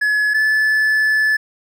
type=tone pair in turn; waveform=triangle; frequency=1700 / 1734.7 Hz; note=G#6 / A6; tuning=+40 / -25 cents; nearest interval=unison; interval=35 cents; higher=second; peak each=-12 / -11 dBFS; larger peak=second; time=0.01-0.34 / 0.34-1.37 s; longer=second; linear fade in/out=10 ms; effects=none